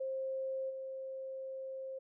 sine tone with level steps, 530 Hz, C5, 22 cents sharp, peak -35 / -40 dBFS, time 0-1.99 s, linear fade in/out 10 ms, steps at 0.69 s, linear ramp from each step 20 ms, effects none

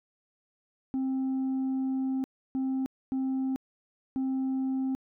sine tone bursts at uneven times, 264 Hz, C4, 16 cents sharp, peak -24 dBFS, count 4, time 0.94-2.24 / 2.55-2.86 / 3.12-3.56 / 4.16-4.95 s, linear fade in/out 0 ms, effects tanh soft clip ceiling -26 dBFS

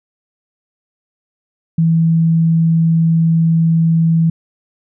sine tone, 164 Hz, E3, 9 cents flat, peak -9 dBFS, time 1.78-4.3 s, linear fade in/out 5 ms, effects none

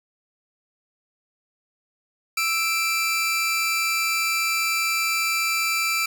sawtooth tone pair together, 1321 / 2354 Hz, E6 / D7, +3 / +3 cents, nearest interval minor seventh, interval 1000 cents, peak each -23 / -19 dBFS, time 2.37-6.06 s, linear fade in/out 5 ms, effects none

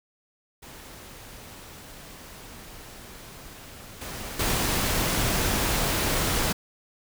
pink noise with level steps, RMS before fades -44 / -36 / -25 dBFS, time 0.62-6.53 s, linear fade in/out 10 ms, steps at 4.01 / 4.39 s, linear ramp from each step 5 ms, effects none

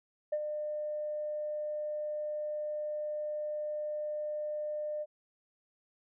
sine tone with ADSR envelope, 602 Hz, D5, 43 cents sharp, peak -26 dBFS, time 0.32-5.06 s, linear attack 10 ms, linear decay 53 ms, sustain -7 dB, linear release 42 ms, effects tanh soft clip ceiling -25 dBFS

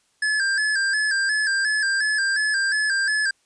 square tone with vibrato, 1651 Hz, G#6, 11 cents flat, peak -20 dBFS, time 0.22-3.31 s, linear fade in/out 5 ms, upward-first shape square, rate 2.8 Hz, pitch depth 66 cents each way, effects white hiss -65 dBFS RMS until 3.45 s + resampled to 22050 Hz

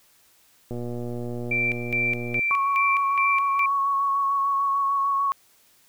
click train, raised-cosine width 2 ms, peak -20 dBFS, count 203, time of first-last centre 0.71-2.393 s, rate 120 Hz
sine tone with tremolo, 2349 Hz, D7, in tune, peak -21 dBFS, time 1.51-3.66 s, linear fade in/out 5 ms, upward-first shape square, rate 2.4 Hz, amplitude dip 80%
sine tone with vibrato, 1108.7 Hz, C#6, in tune, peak -20 dBFS, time 2.51-5.32 s, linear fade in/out 0 ms, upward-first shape square, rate 6.7 Hz, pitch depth 15 cents each way
effects white hiss -59 dBFS RMS until 5.88 s

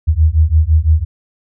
sine beating tone pair, 76 / 81.9 Hz, D#2 / E2, -40 / -11 cents, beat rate 5.9 Hz, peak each -11 dBFS, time 0.07-1.05 s, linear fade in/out 20 ms, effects none

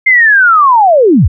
sine linear sweep, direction down, 2120 to 50.5 Hz, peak -3 dBFS, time 0.06-1.28 s, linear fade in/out 10 ms, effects none

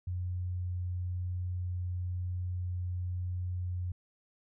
sine tone, 89.9 Hz, F#2, 49 cents flat, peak -32 dBFS, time 0.07-3.92 s, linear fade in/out 5 ms, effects none

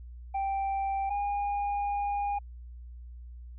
triangle tone pair in turn, 784 / 813 Hz, G5 / G#5, 0 / -37 cents, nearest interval minor second, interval 63 cents, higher second, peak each -26 dBFS, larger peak neither, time 0.34-1.1 / 1.1-2.39 s, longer second, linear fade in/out 10 ms, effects added 60 Hz sine -42 dBFS peak until 3.58 s + resampled to 8000 Hz

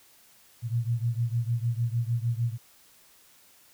sine beating tone pair, 115.3 / 121.9 Hz, A#2 / B2, -19 / -22 cents, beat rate 6.6 Hz, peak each -27 / -29 dBFS, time 0.62-2.58 s, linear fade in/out 50 ms, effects white hiss -58 dBFS RMS until 3.73 s

